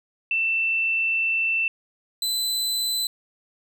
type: tone pair in turn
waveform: sine / sawtooth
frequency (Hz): 2673 / 4021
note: E7 / B7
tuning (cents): +23 / +30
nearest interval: perfect fifth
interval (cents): 707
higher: second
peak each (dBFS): -20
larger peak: neither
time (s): 0.31-1.68 / 2.22-3.07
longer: first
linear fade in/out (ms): 2
effects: none